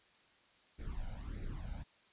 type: noise with flanger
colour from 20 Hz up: brown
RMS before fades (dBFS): -42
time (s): 0.78-1.84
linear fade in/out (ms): 20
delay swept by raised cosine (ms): 0.48 to 1.37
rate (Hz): 1.6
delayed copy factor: +1
effects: white hiss -67 dBFS RMS until 2.12 s + resampled to 8000 Hz